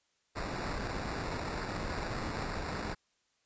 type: noise with sample-and-hold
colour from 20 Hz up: pink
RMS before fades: -37 dBFS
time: 0.35-2.95 s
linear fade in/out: 20 ms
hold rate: 3150 Hz
effects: white hiss -75 dBFS RMS until 3.45 s + resampled to 16000 Hz